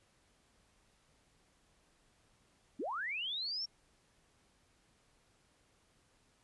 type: linear sweep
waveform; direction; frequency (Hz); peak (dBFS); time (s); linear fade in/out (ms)
sine; up; 207.7 to 5588; -36; 2.79-3.66; 10
effects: pink hiss -71 dBFS RMS until 6.43 s + resampled to 24000 Hz